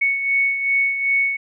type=beating tone pair; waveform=sine; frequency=2217 / 2219.6 Hz; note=C#7 / C#7; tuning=0 / +2 cents; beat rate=2.6 Hz; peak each=-17 / -25 dBFS; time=0.01-1.37 s; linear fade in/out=10 ms; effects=none